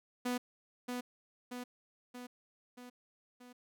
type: tone with echo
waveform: sawtooth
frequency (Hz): 247.1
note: B3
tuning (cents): +1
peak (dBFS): -29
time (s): 0.25-0.38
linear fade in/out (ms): 10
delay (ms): 630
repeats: 5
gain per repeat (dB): -4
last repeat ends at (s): 3.53
effects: none